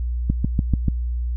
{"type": "click train", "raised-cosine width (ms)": 5, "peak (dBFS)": -6, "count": 5, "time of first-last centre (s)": [0.3, 0.883], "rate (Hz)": 6.86, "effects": ["added 60 Hz sine -21 dBFS peak until 1.36 s"]}